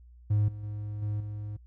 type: tone with level steps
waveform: triangle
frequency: 104.6 Hz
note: G#2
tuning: 13 cents sharp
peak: -19 / -35 / -31 / -26 / -32 dBFS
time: 0.3-1.57 s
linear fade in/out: 10 ms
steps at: 0.48 / 0.63 / 1.02 / 1.2 s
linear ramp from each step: 5 ms
effects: tanh soft clip ceiling -16 dBFS + added 60 Hz sine -50 dBFS peak until 1.66 s